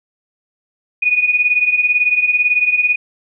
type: beating tone pair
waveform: sine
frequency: 2454 / 2472 Hz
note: D#7 / D#7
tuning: -25 / -12 cents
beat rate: 18 Hz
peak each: -17 / -13 dBFS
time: 1.02-2.96 s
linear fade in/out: 10 ms
effects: none